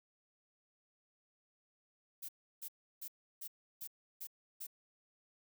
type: noise bursts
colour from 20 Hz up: violet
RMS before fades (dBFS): -45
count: 7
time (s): 2.22-4.669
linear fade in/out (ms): 10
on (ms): 67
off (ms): 330
effects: none